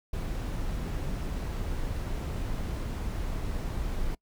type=noise; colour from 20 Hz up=brown; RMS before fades=-32 dBFS; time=0.13-4.15 s; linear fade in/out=5 ms; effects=noise-tail reverb RT60 0.1 s tail -25 dB re dry